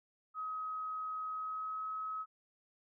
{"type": "tone with pitch glide", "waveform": "sine", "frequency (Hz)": [1268, 1279.8], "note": ["D#6", "D#6"], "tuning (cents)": [32, 48], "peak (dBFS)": -37, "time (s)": [0.34, 2.26], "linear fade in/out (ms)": 50, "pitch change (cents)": 16, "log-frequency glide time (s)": [1.29, 1.86], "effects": []}